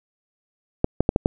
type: clicks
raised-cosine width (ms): 2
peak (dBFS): -3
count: 5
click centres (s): 0.844 / 1.006 / 1.091 / 1.161 / 1.259
effects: none